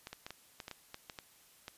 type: clicks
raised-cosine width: 0.2 ms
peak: -26 dBFS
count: 11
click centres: 0.071 / 0.13 / 0.265 / 0.306 / 0.602 / 0.681 / 0.713 / 0.944 / 1.098 / 1.188 / 1.681 s
effects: white hiss -63 dBFS RMS until 1.77 s + resampled to 32000 Hz